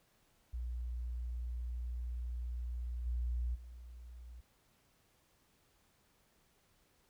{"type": "tone with level steps", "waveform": "sine", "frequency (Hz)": 60.1, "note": "B1", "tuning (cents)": -46, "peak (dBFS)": [-37, -33, -48], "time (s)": [0.53, 4.41], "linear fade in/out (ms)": 10, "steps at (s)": [3.05, 3.54], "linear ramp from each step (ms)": 20, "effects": ["pink hiss -72 dBFS RMS until 7.09 s"]}